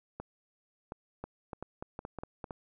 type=clicks; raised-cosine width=1 ms; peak=-25 dBFS; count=12; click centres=0.2 / 0.921 / 1.24 / 1.532 / 1.626 / 1.825 / 1.991 / 2.051 / 2.187 / 2.235 / 2.442 / 2.508 s; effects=none